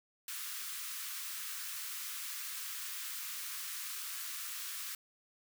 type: high-pass noise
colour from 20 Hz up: white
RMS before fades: -42 dBFS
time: 0.28-4.95 s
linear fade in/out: 2 ms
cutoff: 1100 Hz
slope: 48 dB/octave
effects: none